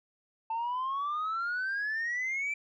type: exponential sweep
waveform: sine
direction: up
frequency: 888 to 2349 Hz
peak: -28 dBFS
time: 0.5-2.54 s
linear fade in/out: 5 ms
effects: tanh soft clip ceiling -28 dBFS